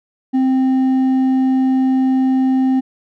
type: tone with hard clipping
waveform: sine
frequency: 261.6 Hz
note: C4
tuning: in tune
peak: -13 dBFS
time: 0.33-2.81 s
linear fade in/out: 20 ms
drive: 4 dB
effects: none